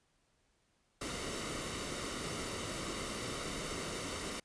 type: noise with comb filter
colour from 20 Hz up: pink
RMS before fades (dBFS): -40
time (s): 1.01-4.4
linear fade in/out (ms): 5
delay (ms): 1.2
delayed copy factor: -0.55
effects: pink hiss -75 dBFS RMS until 4.44 s + resampled to 22050 Hz